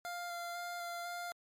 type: tone with vibrato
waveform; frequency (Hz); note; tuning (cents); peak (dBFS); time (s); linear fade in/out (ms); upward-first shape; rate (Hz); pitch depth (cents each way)
25% pulse; 696; F5; -6; -36; 0.05-1.32; 0; square; 2; 10
effects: MP3 64 kbps